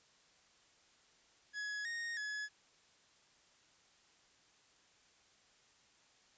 45% pulse tone with pitch steps, 1682 / 1858 / 1695 Hz, G#6 / A#6 / G#6, +22 / -6 / +35 cents, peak -39 dBFS, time 1.53-2.49 s, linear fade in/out 50 ms, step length 320 ms, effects white hiss -68 dBFS RMS until 6.37 s + resampled to 16000 Hz

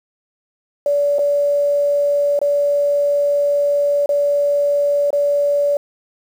sine tone with dropouts, 575 Hz, D5, 37 cents flat, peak -13 dBFS, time 0.86-5.77 s, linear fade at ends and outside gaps 2 ms, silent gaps 1.185-1.191 / 2.391-2.415 / 4.06-4.091 / 5.105-5.129 s, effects 7-bit

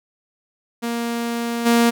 sawtooth tone with level steps, 234.5 Hz, A#3, 11 cents sharp, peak -18 / -9 dBFS, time 0.82-1.91 s, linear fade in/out 20 ms, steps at 1.65 s, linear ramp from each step 20 ms, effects none

